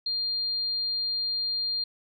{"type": "tone", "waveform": "sine", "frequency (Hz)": 4200, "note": "C8", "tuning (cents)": 6, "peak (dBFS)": -26, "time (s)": [0.06, 1.84], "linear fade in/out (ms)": 5, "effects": []}